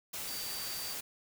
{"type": "tone in noise", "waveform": "sine", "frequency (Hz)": 4637, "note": "D8", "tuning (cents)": -23, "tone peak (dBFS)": -42, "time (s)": [0.27, 0.94], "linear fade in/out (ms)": 10, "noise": "white", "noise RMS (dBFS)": -40, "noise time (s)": [0.13, 1.01], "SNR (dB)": -5, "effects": []}